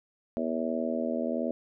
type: harmonic tone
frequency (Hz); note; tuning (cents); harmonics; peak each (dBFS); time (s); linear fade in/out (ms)
81; E2; -30; 3 / 4 / 5 / 6 / 7 / 8; -31 / -37 / -39 / -38 / -34 / -35; 0.37-1.51; 0
effects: none